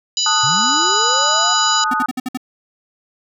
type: harmonic tone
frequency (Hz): 987.8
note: B5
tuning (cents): 0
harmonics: 3 / 4 / 5 / 6 / 7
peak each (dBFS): -23 / -21 / -21 / -32 / -20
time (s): 0.17-1.84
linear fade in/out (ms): 2
type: chord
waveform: sine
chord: D# diminished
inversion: second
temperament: equal with one note detuned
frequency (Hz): 874.9 / 1244.5 / 1480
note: A5 / D#6 / F#6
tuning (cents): -10 / 0 / 0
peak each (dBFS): -21 / -18 / -22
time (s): 0.26-2.06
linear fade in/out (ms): 2
type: linear sweep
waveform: sine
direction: up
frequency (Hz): 116.1 to 740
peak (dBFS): -24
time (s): 0.43-1.54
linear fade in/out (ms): 10
type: tone bursts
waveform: square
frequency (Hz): 254.3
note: C4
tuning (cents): -49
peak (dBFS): -20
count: 6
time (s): 1.91-2.374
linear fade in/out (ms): 5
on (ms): 29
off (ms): 58
effects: none